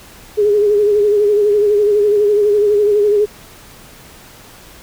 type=tone with vibrato; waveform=sine; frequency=414.6 Hz; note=G#4; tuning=3 cents flat; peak=-9 dBFS; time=0.37-3.26 s; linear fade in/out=20 ms; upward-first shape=sine; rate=12 Hz; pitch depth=47 cents each way; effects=pink hiss -40 dBFS RMS until 4.82 s